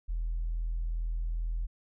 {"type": "tone", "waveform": "sine", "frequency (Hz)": 41.2, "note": "E1", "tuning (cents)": 0, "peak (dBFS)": -28, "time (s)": [0.08, 1.67], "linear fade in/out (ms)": 20, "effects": ["tanh soft clip ceiling -26 dBFS"]}